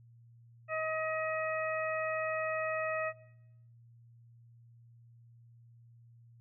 harmonic tone, 633 Hz, D#5, 30 cents sharp, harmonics 1 / 2 / 3 / 4, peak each -35 / -38 / -40 / -41 dBFS, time 0.68-3.13 s, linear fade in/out 50 ms, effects noise-tail reverb RT60 0.8 s tail -17 dB re dry + added 117 Hz sine -56 dBFS peak until 6.4 s

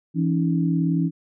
sine tone cluster, 166 / 277.8 / 316.3 Hz, E3 / C#4 / D#4, +12 / +4 / +29 cents, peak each -20 / -24 / -28 dBFS, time 0.14-1.11 s, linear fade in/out 50 ms, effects none

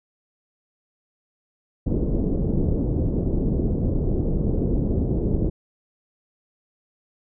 pink low-pass noise, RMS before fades -22 dBFS, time 1.86-5.5 s, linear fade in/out 10 ms, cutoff 430 Hz, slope 24 dB/octave, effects none

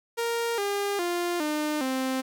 sawtooth tone with pitch steps, 466.2 / 403.5 / 349.3 / 302.3 / 261.6 Hz, A#4 / G#4 / F4 / D#4 / C4, 0 / -50 / 0 / -50 / 0 cents, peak -22 dBFS, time 0.17-2.22 s, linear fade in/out 20 ms, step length 410 ms, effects none

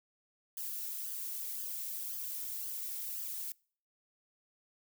violet noise with flanger, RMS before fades -40 dBFS, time 0.57-3.52 s, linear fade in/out 2 ms, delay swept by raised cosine 0.62 to 2.32 ms, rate 1.9 Hz, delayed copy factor +0.7, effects noise-tail reverb RT60 0.5 s tail -26 dB re dry

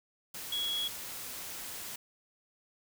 sine tone in noise, 3335 Hz, G#7, 7 cents sharp, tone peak -31 dBFS, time 0.52-0.88 s, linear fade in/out 5 ms, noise white, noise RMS -42 dBFS, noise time 0.34-1.96 s, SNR +8 dB, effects none

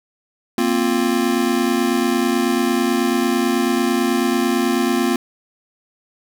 square chord, Bb suspended second, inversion none, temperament just, 233.1 / 262.2 / 349.6 Hz, Bb3 / C4 / F4, 0 / +4 / +2 cents, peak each -21 dBFS, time 0.58-5.16 s, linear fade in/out 2 ms, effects none

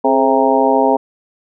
harmonic tone with a mistuned harmonic, 133 Hz, C3, 29 cents sharp, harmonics 2 / 3 / 4 / 5 / 6 / 7, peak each -17 / -17 / -17 / -17 / -17 / -17 dBFS, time 0.04-0.97 s, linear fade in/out 10 ms, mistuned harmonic 3, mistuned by +92 cents, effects none

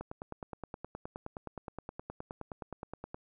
click train, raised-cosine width 1 ms, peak -26 dBFS, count 31, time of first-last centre 0.01-3.145 s, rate 9.57 Hz, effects none

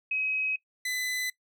sine / sawtooth tone pair in turn, 2542 / 2008 Hz, D#7 / B6, +36 / +28 cents, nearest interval major third, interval 408 cents, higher first, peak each -26 dBFS, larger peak neither, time 0.11-0.56 / 0.85-1.3 s, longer neither, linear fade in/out 5 ms, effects noise-tail reverb RT60 0.1 s tail -19 dB re dry

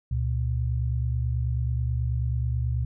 sine tone pair together, 70.3 / 119.57 Hz, C#2 / A#2, +25 / +44 cents, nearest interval major sixth, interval 919 cents, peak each -26 dBFS, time 0.11-2.85 s, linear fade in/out 5 ms, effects none

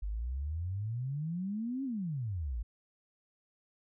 sine exponential two-way sweep, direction up then down, 48.13 to 277.2 to 51.2 Hz, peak -33 dBFS, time 0.02-2.63 s, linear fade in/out 10 ms, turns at 1.84 s, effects none

